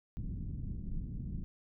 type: low-pass noise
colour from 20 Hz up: pink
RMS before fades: -39 dBFS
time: 0.17-1.44 s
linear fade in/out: 0 ms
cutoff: 220 Hz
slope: 24 dB/octave
effects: none